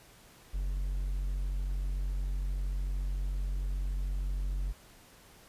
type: tone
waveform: triangle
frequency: 46.69 Hz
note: F#1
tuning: 16 cents sharp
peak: -28 dBFS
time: 0.53-4.73 s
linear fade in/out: 20 ms
effects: pink hiss -57 dBFS RMS until 5.48 s + resampled to 32000 Hz